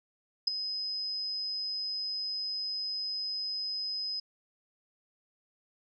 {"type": "tone with ADSR envelope", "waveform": "sine", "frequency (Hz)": 5050, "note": "D#8", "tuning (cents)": 25, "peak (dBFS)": -19, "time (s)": [0.47, 4.2], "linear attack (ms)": 9, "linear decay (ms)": 5, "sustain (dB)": -13, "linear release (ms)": 6, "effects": []}